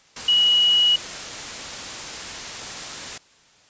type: tone in noise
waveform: sine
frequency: 2920 Hz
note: F#7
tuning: 24 cents flat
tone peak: -14 dBFS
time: 0.28-0.96 s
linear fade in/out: 5 ms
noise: white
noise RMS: -32 dBFS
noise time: 0.16-3.18 s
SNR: +15 dB
effects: white hiss -55 dBFS RMS until 3.69 s + resampled to 16000 Hz